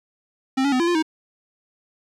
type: tone with pitch steps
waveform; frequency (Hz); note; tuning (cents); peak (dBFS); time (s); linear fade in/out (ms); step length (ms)
square; 264.4 / 281.6 / 254.3 / 340 / 349.5 / 316; C4 / C#4 / C4 / F4 / F4 / D#4; +18 / +27 / -49 / -46 / +1 / +27; -18; 0.57-1.026; 10; 76
effects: low-pass 6000 Hz 12 dB/octave + 9-bit